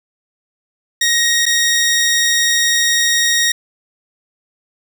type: tone with dropouts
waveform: 15% pulse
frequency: 1876 Hz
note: A#6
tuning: 11 cents sharp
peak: -6 dBFS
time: 1.01-3.52 s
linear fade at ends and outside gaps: 5 ms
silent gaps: 1.456-1.463 s
effects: none